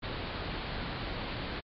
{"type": "low-pass noise", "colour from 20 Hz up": "pink", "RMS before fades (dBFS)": -37, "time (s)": [0.02, 1.61], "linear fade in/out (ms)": 20, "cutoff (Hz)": 4600, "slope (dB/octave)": 96, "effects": ["MP3 48 kbps"]}